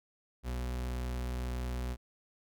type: tone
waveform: 40% pulse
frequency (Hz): 61.74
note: B1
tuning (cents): 0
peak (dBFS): -33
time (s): 0.43-1.97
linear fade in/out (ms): 50
effects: none